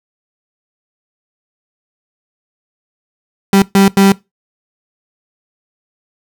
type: tone bursts at uneven times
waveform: 35% pulse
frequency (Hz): 196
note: G3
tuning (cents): 0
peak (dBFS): -4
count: 3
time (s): 3.53-3.62 / 3.75-3.88 / 3.97-4.12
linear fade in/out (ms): 2
effects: noise-tail reverb RT60 0.2 s tail -20 dB re dry